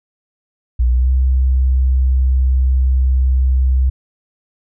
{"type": "tone with pitch glide", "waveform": "sine", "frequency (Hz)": [60.7, 64.68], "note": ["B1", "C2"], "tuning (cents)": [-29, -19], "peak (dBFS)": -10, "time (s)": [0.79, 3.9], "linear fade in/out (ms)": 10, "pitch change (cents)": 110, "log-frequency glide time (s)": [0.9, 1.11], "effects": []}